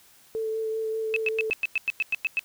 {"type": "tone with vibrato", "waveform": "sine", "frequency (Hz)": 441.7, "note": "A4", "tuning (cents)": 7, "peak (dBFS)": -26, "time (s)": [0.35, 1.5], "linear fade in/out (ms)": 0, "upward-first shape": "sine", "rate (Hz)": 5.1, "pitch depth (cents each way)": 13}
{"type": "tone bursts", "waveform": "sine", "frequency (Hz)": 2603, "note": "E7", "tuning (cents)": -22, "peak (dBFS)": -21, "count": 11, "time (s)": [1.14, 2.393], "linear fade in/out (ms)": 0, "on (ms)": 23, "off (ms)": 100}
{"effects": ["white hiss -56 dBFS RMS until 2.44 s"]}